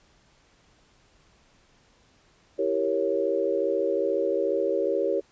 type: chord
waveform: sine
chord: E diminished seventh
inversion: none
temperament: equal with one note detuned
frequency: 329.6 / 392 / 466.2 / 551.8 Hz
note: E4 / G4 / Bb4 / Db5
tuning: 0 / 0 / 0 / -8 cents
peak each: -31 / -27 / -28 / -27 dBFS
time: 2.58-5.21 s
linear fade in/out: 20 ms
effects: pink hiss -61 dBFS RMS until 5.31 s + resampled to 16000 Hz